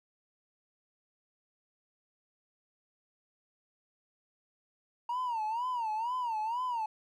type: tone with vibrato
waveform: triangle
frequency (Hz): 932.3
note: A#5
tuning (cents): 0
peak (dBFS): -28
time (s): 5.09-6.86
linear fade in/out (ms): 5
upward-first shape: sine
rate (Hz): 2.1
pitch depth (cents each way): 150
effects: tanh soft clip ceiling -26 dBFS